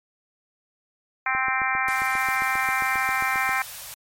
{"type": "harmonic tone", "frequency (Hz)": 261.6, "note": "C4", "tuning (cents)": 0, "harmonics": [3, 4, 5, 6, 7, 8, 9], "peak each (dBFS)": [-29, -29, -29, -29, -29, -29, -29], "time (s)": [1.26, 3.62], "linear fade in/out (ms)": 2}
{"type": "click train", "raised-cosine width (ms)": 2, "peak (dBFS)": -25, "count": 17, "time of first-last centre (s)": [1.35, 3.492], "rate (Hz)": 7.47}
{"type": "band-stop noise", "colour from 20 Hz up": "white", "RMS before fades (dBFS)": -38, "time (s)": [1.88, 3.94], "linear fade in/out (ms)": 0, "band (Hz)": [170, 520], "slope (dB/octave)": 48}
{"effects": ["MP3 64 kbps"]}